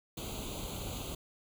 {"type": "noise with comb filter", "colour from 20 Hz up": "pink", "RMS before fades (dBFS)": -40, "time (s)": [0.17, 1.15], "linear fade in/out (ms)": 5, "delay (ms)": 0.28, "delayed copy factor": 0.9, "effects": []}